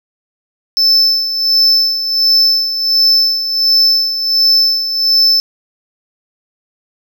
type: tone with tremolo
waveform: triangle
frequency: 5274 Hz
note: E8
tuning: in tune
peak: -5 dBFS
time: 0.77-5.4 s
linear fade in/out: 0 ms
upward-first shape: sine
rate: 1.4 Hz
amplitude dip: 65%
effects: none